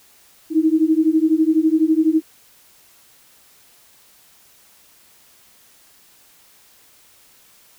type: beating tone pair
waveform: sine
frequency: 311.1 / 323.1 Hz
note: D#4 / E4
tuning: 0 / -35 cents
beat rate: 12 Hz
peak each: -16 dBFS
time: 0.5-2.22 s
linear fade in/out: 50 ms
effects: white hiss -52 dBFS RMS until 7.78 s